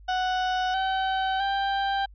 35% pulse tone with pitch steps, 740 / 763.9 / 788.5 Hz, F#5 / G5 / G5, 0 / -45 / +10 cents, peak -22 dBFS, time 0.08-2.06 s, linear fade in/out 10 ms, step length 660 ms, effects added 50 Hz sine -46 dBFS peak until 2.14 s + resampled to 11025 Hz

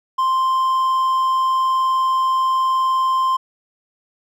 triangle tone, 1046.5 Hz, C6, in tune, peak -13 dBFS, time 0.18-3.37 s, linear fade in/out 10 ms, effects none

